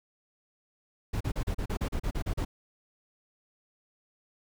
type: noise bursts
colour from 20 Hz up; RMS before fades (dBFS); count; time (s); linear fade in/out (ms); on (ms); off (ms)
brown; -30; 12; 1.13-2.45; 10; 77; 36
effects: none